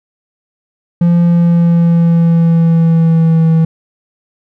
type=tone with pitch glide; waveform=triangle; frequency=171.9 to 162.25 Hz; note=F3 to E3; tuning=-27 to -27 cents; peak=-4 dBFS; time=1.01-3.65 s; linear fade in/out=5 ms; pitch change=-100 cents; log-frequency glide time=1.23-3.49 s; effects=none